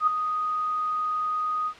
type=tone with ADSR envelope; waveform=sine; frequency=1244.5 Hz; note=D#6; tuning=in tune; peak=-15 dBFS; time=0-1.74 s; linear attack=73 ms; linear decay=4 ms; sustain=-9 dB; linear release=73 ms; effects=white hiss -45 dBFS RMS until 1.79 s + low-pass 3000 Hz 12 dB/octave